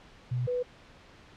sine tone pair in turn, 123.7 / 494.8 Hz, B2 / B4, +3 / +3 cents, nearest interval 2 octaves, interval 2400 cents, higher second, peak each -27 dBFS, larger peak neither, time 0.31-0.47 / 0.47-0.63 s, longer neither, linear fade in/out 10 ms, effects pink hiss -54 dBFS RMS until 1.36 s + low-pass 4000 Hz 12 dB/octave

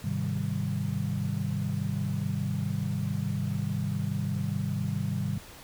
sine chord, Ab major seventh, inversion none, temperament equal, 103.83 / 130.81 / 155.56 / 196 Hz, Ab2 / C3 / Eb3 / G3, 0 / 0 / 0 / 0 cents, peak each -33 dBFS, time 0.04-5.38 s, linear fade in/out 5 ms, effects pink hiss -48 dBFS RMS until 5.63 s

